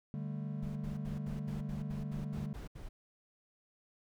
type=chord; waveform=triangle; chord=D suspended fourth; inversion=none; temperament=just; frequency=146.83 / 195.78 / 220.2 Hz; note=D3 / G3 / A3; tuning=0 / -2 / +2 cents; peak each=-37 / -41 / -42 dBFS; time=0.14-2.53 s; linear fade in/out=0 ms
type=noise bursts; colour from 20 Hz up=brown; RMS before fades=-45 dBFS; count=11; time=0.62-2.89 s; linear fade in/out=10 ms; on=140 ms; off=73 ms
effects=none